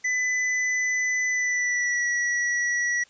square tone with pitch glide, 2002 to 1934.9 Hz, B6 to B6, +23 to -36 cents, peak -23 dBFS, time 0.04-3.04 s, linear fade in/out 10 ms, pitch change -59 cents, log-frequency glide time 1.3-2.06 s, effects white hiss -57 dBFS RMS until 3.09 s + resampled to 16000 Hz

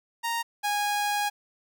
sawtooth tone pair in turn, 930 / 824 Hz, A#5 / G#5, -4 / -14 cents, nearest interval major second, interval 210 cents, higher first, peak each -23 / -21 dBFS, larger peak second, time 0.23-0.43 / 0.63-1.3 s, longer second, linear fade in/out 20 ms, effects none

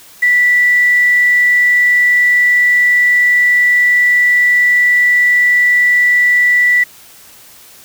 sine tone with quantisation, 1965 Hz, B6, 9 cents flat, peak -7 dBFS, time 0.22-6.84 s, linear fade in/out 10 ms, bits 5, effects white hiss -40 dBFS RMS until 7.84 s

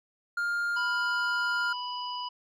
triangle tone, 1406 Hz, F6, 11 cents sharp, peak -25 dBFS, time 0.37-1.73 s, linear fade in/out 5 ms
harmonic tone, 987.8 Hz, B5, in tune, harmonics 1 / 3 / 5, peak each -34 / -39 / -41 dBFS, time 0.76-2.29 s, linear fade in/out 10 ms
effects none

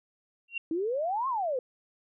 sine tone with exponential growth, 2751 Hz, F7, 27 cents flat, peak -26 dBFS, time 0.48-0.58 s, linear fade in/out 5 ms, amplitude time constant 21 ms
sine exponential two-way sweep, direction up then down, 311.1 to 1100 to 483.4 Hz, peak -27 dBFS, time 0.71-1.59 s, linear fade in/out 2 ms, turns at 1.28 s
effects none

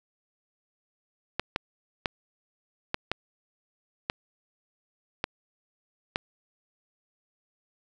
clicks, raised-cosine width 0.3 ms, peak -10 dBFS, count 8, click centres 1.396 / 1.561 / 2.058 / 2.944 / 3.116 / 4.099 / 5.241 / 6.159 s, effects none

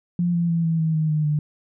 sine tone with pitch steps, 174.61 / 170.82 / 167.11 / 163.48 / 159.93 / 156.46 / 153.06 / 149.74 Hz, F3 / F3 / E3 / E3 / D#3 / D#3 / D#3 / D3, 0 / -38 / +24 / -14 / +48 / +10 / -28 / +34 cents, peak -18 dBFS, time 0.19-1.39 s, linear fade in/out 2 ms, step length 150 ms, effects none

